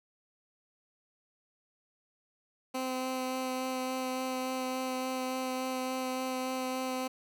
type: tone with vibrato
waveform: 15% pulse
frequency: 258.2 Hz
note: C4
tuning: 23 cents flat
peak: -26 dBFS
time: 2.74-7.08 s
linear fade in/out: 10 ms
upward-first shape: sine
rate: 3.5 Hz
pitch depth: 10 cents each way
effects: none